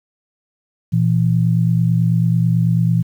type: tone pair together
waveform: sine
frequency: 118.6 / 167.73 Hz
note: A#2 / E3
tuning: +30 / +30 cents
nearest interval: tritone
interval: 600 cents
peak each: -15 dBFS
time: 0.92-3.03 s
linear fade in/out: 20 ms
effects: 8-bit